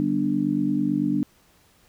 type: harmonic tone with a mistuned harmonic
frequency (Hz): 49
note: G1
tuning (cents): 0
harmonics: 3 / 4 / 5 / 6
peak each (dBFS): -31 / -27 / -26 / -23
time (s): 0-1.23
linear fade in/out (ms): 0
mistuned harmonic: 3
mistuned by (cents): +24
effects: pink hiss -59 dBFS RMS until 1.88 s